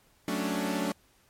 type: chord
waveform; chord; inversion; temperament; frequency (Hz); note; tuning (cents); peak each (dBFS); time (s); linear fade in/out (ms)
sawtooth; D major seventh; first; equal; 185 / 220 / 277.2 / 293.7; F#3 / A3 / C#4 / D4; 0 / 0 / 0 / 0; -30; 0.28-0.92; 2
effects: pink hiss -64 dBFS RMS until 1.29 s + MP3 64 kbps